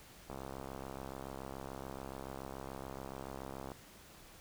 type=click train; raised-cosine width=1 ms; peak=-30 dBFS; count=230; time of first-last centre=0.3-3.718 s; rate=67 Hz; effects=pink hiss -57 dBFS RMS until 4.4 s